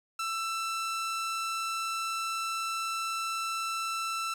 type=tone; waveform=sawtooth; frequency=1332 Hz; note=E6; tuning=18 cents sharp; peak=-27 dBFS; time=0.19-4.34 s; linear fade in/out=5 ms; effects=low-pass 11000 Hz 12 dB/octave + 9-bit